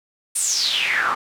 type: noise with band-pass filter sweep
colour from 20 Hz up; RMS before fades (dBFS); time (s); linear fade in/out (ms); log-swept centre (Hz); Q
pink; -21; 0.35-1.15; 10; 9600 to 1100; 7.5
effects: none